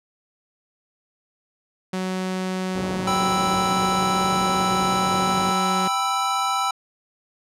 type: tone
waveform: sawtooth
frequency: 186.2 Hz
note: F#3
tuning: 11 cents sharp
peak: -20 dBFS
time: 1.93-5.88 s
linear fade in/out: 5 ms
type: band-pass noise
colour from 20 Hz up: pink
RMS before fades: -32 dBFS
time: 2.75-5.52 s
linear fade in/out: 5 ms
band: 110 to 710 Hz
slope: 12 dB/octave
type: chord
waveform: square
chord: E minor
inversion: first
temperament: equal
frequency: 784 / 987.8 / 1318.5 Hz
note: G5 / B5 / E6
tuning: 0 / 0 / 0 cents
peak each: -26 / -28 / -24 dBFS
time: 3.07-6.71 s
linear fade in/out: 5 ms
effects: low-pass 9000 Hz 12 dB/octave